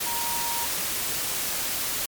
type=tone in noise; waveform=sine; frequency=940 Hz; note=A#5; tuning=14 cents sharp; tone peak=-31 dBFS; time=0.06-0.66 s; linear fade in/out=10 ms; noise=white; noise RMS=-28 dBFS; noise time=0-2.06 s; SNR=-6 dB; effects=MP3 96 kbps